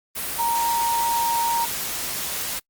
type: tone in noise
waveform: sine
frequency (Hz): 932.3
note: A#5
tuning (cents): 0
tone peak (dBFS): -20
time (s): 0.38-1.66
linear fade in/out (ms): 20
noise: white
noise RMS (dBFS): -28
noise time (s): 0.15-2.6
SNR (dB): +5
effects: noise-tail reverb RT60 0.1 s tail -26 dB re dry + Opus 32 kbps